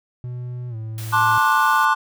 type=tone with pitch glide; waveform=triangle; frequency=123.47 to 110.64 Hz; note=B2 to A2; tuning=0 to +10 cents; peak=-25 dBFS; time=0.24-1.38 s; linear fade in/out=0 ms; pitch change=-190 cents; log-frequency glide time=0.69-0.76 s
type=noise; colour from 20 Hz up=white; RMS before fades=-37 dBFS; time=0.98-1.85 s; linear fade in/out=0 ms
type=chord; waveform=triangle; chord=D dominant seventh; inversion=second; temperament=just; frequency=881 / 1057.2 / 1174.7 / 1468.3 Hz; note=A5 / C6 / D6 / F#6; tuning=+2 / +18 / 0 / -14 cents; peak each=-18 dBFS; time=1.12-1.95 s; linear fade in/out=20 ms
effects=none